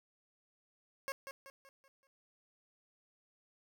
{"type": "tone with echo", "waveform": "15% pulse", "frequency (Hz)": 544, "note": "C#5", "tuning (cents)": -33, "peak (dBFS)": -31, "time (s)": [1.08, 1.12], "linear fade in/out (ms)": 0, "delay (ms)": 190, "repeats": 5, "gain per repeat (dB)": -7, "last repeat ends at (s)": 2.07, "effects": []}